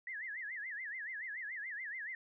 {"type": "tone with vibrato", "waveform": "sine", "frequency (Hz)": 1864.7, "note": "A#6", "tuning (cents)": 0, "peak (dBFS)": -40, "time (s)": [0.07, 2.15], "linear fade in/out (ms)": 2, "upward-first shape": "sine", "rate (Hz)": 7, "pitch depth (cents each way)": 210, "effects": []}